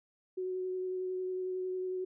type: tone with vibrato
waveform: sine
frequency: 370 Hz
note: F#4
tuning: in tune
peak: -33 dBFS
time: 0.37-2.05 s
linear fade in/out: 10 ms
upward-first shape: sine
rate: 11 Hz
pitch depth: 12 cents each way
effects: none